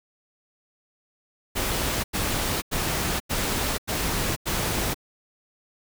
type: noise bursts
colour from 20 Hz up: pink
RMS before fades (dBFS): -26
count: 6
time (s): 1.55-4.945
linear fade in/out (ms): 20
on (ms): 490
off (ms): 91
effects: none